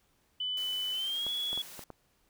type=tone with pitch glide; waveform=sine; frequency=3000 to 3367 Hz; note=F#7 to G#7; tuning=+23 to +23 cents; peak=-31 dBFS; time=0.4-1.62 s; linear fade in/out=5 ms; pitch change=+200 cents; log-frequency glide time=0.92-1.3 s
type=high-pass noise; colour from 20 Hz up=white; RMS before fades=-48 dBFS; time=0.57-1.84 s; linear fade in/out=2 ms; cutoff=150 Hz; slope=24 dB/octave
type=clicks; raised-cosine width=1 ms; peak=-29 dBFS; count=5; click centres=1.266 / 1.53 / 1.576 / 1.793 / 1.903 s
effects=pink hiss -71 dBFS RMS until 2.29 s